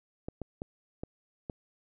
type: clicks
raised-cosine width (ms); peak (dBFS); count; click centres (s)
2; -23; 5; 0.285 / 0.417 / 0.619 / 1.035 / 1.498
effects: none